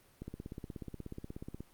click train, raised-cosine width 3 ms, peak -29 dBFS, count 24, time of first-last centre 0.22-1.606 s, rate 16.6 Hz, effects pink hiss -65 dBFS RMS until 1.73 s + Opus 32 kbps

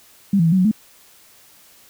sine tone with pitch steps, 198.5 / 166.2 / 163.2 / 188.4 / 183.2 / 216.3 Hz, G3 / E3 / E3 / F#3 / F#3 / A3, +22 / +15 / -17 / +32 / -17 / -29 cents, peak -12 dBFS, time 0.33-0.714 s, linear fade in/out 5 ms, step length 64 ms, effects white hiss -50 dBFS RMS until 1.89 s

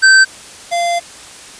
square tone pair in turn, 1550 / 690.4 Hz, G6 / F5, -20 / -20 cents, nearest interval octave + major second, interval 1400 cents, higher first, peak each -5 / -14 dBFS, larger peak first, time 0.02-0.25 / 0.71-1 s, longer second, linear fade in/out 20 ms, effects white hiss -35 dBFS RMS until 1.59 s + resampled to 22050 Hz

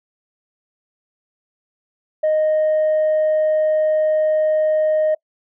sine tone, 620 Hz, D#5, 6 cents flat, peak -12 dBFS, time 2.23-5.15 s, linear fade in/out 10 ms, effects noise-tail reverb RT60 0.1 s tail -26 dB re dry + tanh soft clip ceiling -12 dBFS

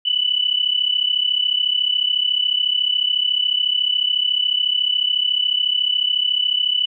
sine tone pair together, 2960 / 2994 Hz, F#7 / F#7, 0 / +20 cents, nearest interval unison, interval 20 cents, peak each -19 dBFS, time 0.05-6.86 s, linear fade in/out 10 ms, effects none

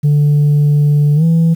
sine tone with pitch glide, 146.83 to 164.81 Hz, D3 to E3, 0 to 0 cents, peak -5 dBFS, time 0.03-1.55 s, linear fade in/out 20 ms, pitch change +200 cents, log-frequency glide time 1.15-1.24 s, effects tanh soft clip ceiling -6 dBFS + 7-bit

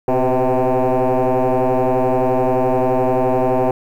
sine tone with frequency modulation, 133.8 Hz, C3, 39 cents sharp, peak -11 dBFS, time 0.08-3.71 s, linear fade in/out 2 ms, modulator 128 Hz, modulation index 5.8, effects tanh soft clip ceiling -11 dBFS + 8-bit

